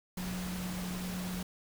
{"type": "tone in noise", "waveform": "sine", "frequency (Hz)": 181.9, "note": "F#3", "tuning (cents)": -29, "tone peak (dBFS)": -36, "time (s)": [0.17, 1.43], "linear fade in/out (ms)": 5, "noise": "pink", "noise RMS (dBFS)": -42, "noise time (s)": [0.17, 1.43], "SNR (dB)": 3, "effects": []}